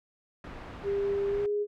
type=low-pass noise; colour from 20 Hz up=pink; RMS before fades=-43 dBFS; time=0.44-1.46 s; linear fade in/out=2 ms; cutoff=2000 Hz; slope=12 dB/octave
type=tone with pitch glide; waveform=sine; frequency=399.7 to 413.8 Hz; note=G4 to G#4; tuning=+34 to -6 cents; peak=-26 dBFS; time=0.83-1.67 s; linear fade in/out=50 ms; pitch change=+60 cents; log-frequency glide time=1.28-1.5 s
effects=none